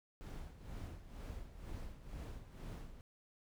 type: noise with tremolo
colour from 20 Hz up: brown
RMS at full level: -45 dBFS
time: 0.21-3.01 s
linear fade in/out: 0 ms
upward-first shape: sine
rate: 2.1 Hz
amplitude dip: 70%
effects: none